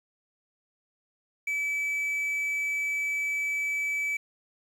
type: tone with quantisation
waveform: triangle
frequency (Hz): 2300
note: D7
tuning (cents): -37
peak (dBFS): -25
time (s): 1.47-4.17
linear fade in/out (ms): 5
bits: 9
effects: none